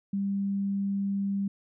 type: tone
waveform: sine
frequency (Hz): 198.1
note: G3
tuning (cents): +18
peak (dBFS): -26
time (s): 0.13-1.48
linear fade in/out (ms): 5
effects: none